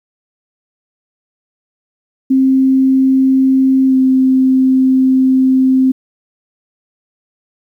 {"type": "tone with pitch glide", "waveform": "sine", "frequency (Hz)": [264.6, 261.3], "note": ["C4", "C4"], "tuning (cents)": [20, -2], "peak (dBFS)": -7, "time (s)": [2.3, 5.92], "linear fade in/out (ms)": 10, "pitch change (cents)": -22, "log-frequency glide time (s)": [3.87, 3.95], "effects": ["8-bit"]}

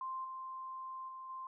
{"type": "tone with level steps", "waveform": "sine", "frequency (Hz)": 1046.5, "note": "C6", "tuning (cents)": 0, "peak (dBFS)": [-38, -42, -45, -42], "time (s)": [0.01, 1.47], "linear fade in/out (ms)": 2, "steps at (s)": [0.24, 1.08, 1.29], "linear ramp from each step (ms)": 10, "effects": []}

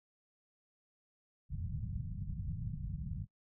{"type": "low-pass noise", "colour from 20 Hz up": "white", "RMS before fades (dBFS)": -40, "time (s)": [1.49, 3.27], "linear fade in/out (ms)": 50, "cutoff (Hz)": 170, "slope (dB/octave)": 48, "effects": ["noise-tail reverb RT60 0.1 s tail -23 dB re dry"]}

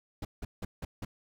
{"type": "noise bursts", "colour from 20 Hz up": "brown", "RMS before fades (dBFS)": -36, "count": 5, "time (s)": [0.22, 1.05], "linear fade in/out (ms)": 5, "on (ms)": 30, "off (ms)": 170, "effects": []}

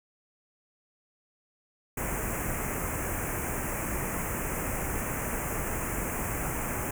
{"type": "band-stop noise", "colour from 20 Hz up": "pink", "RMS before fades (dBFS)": -32, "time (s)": [1.97, 6.91], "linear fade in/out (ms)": 5, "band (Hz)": [2500, 6600], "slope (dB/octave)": 48, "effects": []}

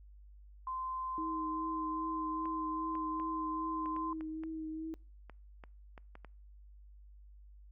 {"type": "tone", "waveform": "sine", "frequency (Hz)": 1036, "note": "C6", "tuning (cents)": -17, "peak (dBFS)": -36, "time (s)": [0.67, 4.13], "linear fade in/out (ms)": 2}
{"type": "tone with vibrato", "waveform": "sine", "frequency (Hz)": 317.5, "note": "D#4", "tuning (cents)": 35, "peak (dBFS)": -38, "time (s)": [1.18, 4.94], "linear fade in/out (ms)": 0, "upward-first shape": "triangle", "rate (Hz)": 2.5, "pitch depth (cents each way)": 25}
{"type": "clicks", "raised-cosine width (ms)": 0.5, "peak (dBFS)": -35, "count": 12, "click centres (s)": [2.456, 2.953, 3.199, 3.859, 3.964, 4.209, 4.436, 5.297, 5.638, 5.978, 6.154, 6.247]}
{"effects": ["noise-tail reverb RT60 0.5 s tail -26 dB re dry", "added 50 Hz sine -53 dBFS peak until 7.71 s"]}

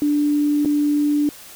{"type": "tone with dropouts", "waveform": "sine", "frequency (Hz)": 293.7, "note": "D4", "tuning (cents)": 0, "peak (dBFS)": -15, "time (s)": [0.02, 1.29], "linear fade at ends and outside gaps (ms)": 1, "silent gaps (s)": [0.649, 0.657], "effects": ["white hiss -41 dBFS RMS until 1.55 s"]}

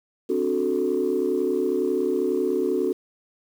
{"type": "chord", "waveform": "sine", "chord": "D dominant seventh", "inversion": "third", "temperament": "equal", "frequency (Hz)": [261.6, 293.7, 370, 440], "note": ["C4", "D4", "F#4", "A4"], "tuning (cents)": [0, 0, 0, 0], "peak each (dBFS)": [-28, -28, -23, -25], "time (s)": [0.29, 2.93], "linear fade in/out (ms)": 10, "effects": ["tanh soft clip ceiling -13 dBFS", "8-bit"]}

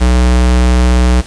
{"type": "tone", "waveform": "square", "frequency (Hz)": 61.74, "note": "B1", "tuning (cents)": 0, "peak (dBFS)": -7, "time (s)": [0, 1.22], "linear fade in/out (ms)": 20, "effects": ["pink hiss -32 dBFS RMS until 1.26 s", "resampled to 22050 Hz"]}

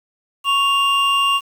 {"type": "tone pair together", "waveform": "triangle", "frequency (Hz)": [1108.7, 2794], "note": ["C#6", "F7"], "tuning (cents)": [0, 0], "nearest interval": "octave + major third", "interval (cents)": 1600, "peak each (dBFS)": -15, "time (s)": [0.44, 1.41], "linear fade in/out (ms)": 50, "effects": ["7-bit"]}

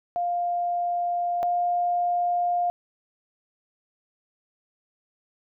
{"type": "tone pair in turn", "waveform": "sine", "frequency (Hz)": [701, 704.7], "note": ["F5", "F5"], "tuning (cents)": [6, 15], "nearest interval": "unison", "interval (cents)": 9, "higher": "second", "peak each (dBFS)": [-23, -21], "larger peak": "second", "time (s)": [[0.16, 1.43], [1.43, 2.7]], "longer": "neither", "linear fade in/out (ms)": 0, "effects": []}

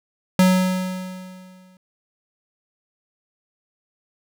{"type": "tone with exponential decay", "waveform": "square", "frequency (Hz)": 185, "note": "F#3", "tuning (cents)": 0, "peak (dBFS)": -11, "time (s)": [0.39, 1.77], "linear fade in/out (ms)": 2, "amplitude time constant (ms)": 300, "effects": []}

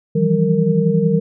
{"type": "tone cluster", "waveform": "sine", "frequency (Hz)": [159.5, 170.5, 195.6, 460.6], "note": ["D#3", "F3", "G3", "A#4"], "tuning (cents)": [43, -41, -4, -21], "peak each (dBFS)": -18, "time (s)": [0.15, 1.2], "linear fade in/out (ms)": 10, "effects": []}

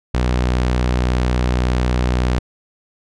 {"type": "tone", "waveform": "sawtooth", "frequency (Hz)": 61.8, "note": "B1", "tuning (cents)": 2, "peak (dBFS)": -11, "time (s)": [0.14, 2.39], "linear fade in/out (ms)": 5, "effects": ["low-pass 6000 Hz 12 dB/octave"]}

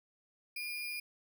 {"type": "tone with sample-and-hold", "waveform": "sine", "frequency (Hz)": 2407, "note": "D7", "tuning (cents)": 42, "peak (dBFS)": -37, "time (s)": [0.56, 1], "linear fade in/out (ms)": 5, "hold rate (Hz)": 7350, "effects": []}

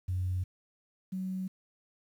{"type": "tone pair in turn", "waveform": "sine", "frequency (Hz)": [91.6, 187.37], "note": ["F#2", "F#3"], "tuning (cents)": [-17, 22], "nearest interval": "octave", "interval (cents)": 1239, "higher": "second", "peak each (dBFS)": [-28, -32], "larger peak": "first", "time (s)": [[0.08, 0.44], [1.12, 1.48]], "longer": "neither", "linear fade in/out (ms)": 10, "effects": ["tanh soft clip ceiling -24 dBFS", "10-bit"]}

